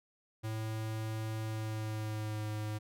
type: tone with pitch glide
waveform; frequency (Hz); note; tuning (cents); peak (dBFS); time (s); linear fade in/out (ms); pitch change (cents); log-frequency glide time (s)
square; 110 to 106.87; A2 to A2; 0 to -50; -36; 0.43-2.79; 20; -50; 1.42-2.46
effects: none